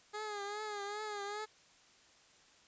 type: tone with vibrato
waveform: 15% pulse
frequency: 415.3 Hz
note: G#4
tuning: in tune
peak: -33 dBFS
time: 0.13-1.46 s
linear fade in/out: 20 ms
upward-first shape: triangle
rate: 2.5 Hz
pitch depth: 73 cents each way
effects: white hiss -64 dBFS RMS until 2.67 s + resampled to 16000 Hz